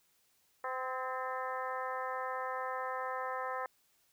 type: harmonic tone with a mistuned harmonic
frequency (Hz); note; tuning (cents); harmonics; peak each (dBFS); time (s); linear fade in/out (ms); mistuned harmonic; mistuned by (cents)
257.8; C4; -26; 2 / 3 / 4 / 5 / 6 / 7 / 8; -41 / -42 / -40 / -42 / -50 / -45 / -55; 0.64-3.66; 2; 6; +60
effects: white hiss -72 dBFS RMS until 4.12 s